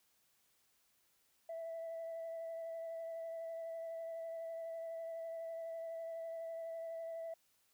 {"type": "tone with vibrato", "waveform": "sine", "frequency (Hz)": 659.3, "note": "E5", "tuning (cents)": 0, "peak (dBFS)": -40, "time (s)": [1.49, 7.34], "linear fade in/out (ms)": 5, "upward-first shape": "sine", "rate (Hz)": 12, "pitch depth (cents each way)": 15, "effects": ["tanh soft clip ceiling -39 dBFS", "white hiss -75 dBFS RMS until 7.73 s"]}